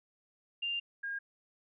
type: tone pair in turn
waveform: sine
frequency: 2794 / 1621.7 Hz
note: F7 / G#6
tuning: 0 / -42 cents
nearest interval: major sixth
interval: 942 cents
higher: first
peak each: -32 / -35 dBFS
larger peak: first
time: 0.62-0.8 / 1.03-1.19 s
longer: first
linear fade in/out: 10 ms
effects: none